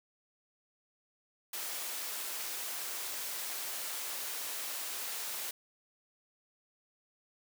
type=high-pass noise; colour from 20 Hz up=white; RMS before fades=-39 dBFS; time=1.53-5.51 s; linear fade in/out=5 ms; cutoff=410 Hz; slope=12 dB/octave; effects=none